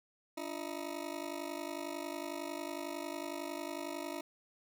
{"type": "ring-modulated tone", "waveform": "20% pulse", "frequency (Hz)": 316.5, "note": "D#4", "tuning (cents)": 30, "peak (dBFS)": -31, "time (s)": [0.37, 4.21], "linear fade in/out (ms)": 5, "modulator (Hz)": 25.5, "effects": ["11-bit"]}